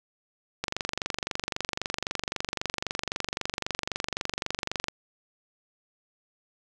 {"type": "click train", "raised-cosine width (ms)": 0.2, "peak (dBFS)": -11, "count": 102, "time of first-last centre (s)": [0.64, 4.884], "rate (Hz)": 23.8, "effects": []}